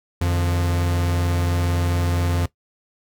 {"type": "tone pair together", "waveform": "45% pulse", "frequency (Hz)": [87.31, 151.57], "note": ["F2", "D#3"], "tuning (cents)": [0, -45], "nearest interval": "minor seventh", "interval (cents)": 955, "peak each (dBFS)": [-19, -29], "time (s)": [0.21, 2.46], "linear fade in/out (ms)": 5, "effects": ["noise-tail reverb RT60 0.1 s tail -17 dB re dry"]}